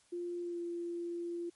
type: tone with pitch glide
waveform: sine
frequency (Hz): 349.2 to 343.8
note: F4 to F4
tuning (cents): 0 to -27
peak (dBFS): -36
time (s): 0.12-1.5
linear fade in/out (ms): 10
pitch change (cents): -27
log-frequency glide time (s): 0.41-0.6
effects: white hiss -68 dBFS RMS until 1.55 s + MP3 48 kbps